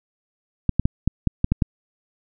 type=clicks; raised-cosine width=5 ms; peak=-5 dBFS; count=8; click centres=0.693 / 0.796 / 0.855 / 1.076 / 1.273 / 1.444 / 1.52 / 1.622 s; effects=none